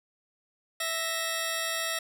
10% pulse tone pair together, 657.3 / 1859 Hz, E5 / A#6, -5 / -5 cents, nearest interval octave + tritone, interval 1800 cents, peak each -23 dBFS, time 0.8-1.99 s, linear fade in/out 5 ms, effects none

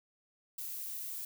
violet noise, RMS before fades -41 dBFS, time 0.58-1.25 s, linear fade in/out 2 ms, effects none

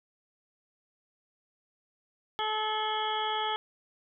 harmonic tone with a mistuned harmonic, 431.9 Hz, A4, 32 cents flat, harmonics 1 / 2 / 3 / 4 / 5 / 7 / 8, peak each -38 / -31 / -36 / -41 / -42 / -40 / -36 dBFS, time 2.39-3.56 s, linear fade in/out 0 ms, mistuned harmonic 8, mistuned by -68 cents, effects none

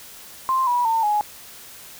sine tone with pitch steps, 1048 / 972.2 / 901.9 / 836.6 Hz, C6 / B5 / A5 / G#5, +2 / -28 / +43 / +12 cents, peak -17 dBFS, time 0.49-1.21 s, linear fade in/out 0 ms, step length 180 ms, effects white hiss -42 dBFS RMS until 1.99 s

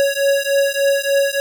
square beating tone pair, 554.4 / 557.8 Hz, C#5 / C#5, 0 / +11 cents, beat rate 3.4 Hz, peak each -18 dBFS, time 0-1.4 s, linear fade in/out 0 ms, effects none

